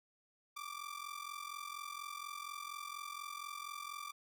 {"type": "ring-modulated tone", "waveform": "sawtooth", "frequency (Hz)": 1174.7, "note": "D6", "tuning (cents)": 0, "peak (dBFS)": -37, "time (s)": [0.56, 4.12], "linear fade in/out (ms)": 10, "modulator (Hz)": 22.1, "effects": []}